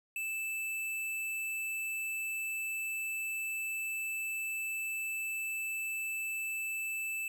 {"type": "tone", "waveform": "square", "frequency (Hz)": 2637, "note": "E7", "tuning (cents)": 0, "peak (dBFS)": -35, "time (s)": [0.16, 7.28], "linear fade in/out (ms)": 2, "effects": []}